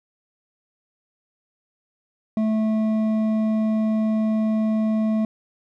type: tone with hard clipping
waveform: sine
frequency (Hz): 218.2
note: A3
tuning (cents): -14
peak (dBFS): -20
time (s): 2.37-5.25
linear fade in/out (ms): 2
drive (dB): 7
effects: none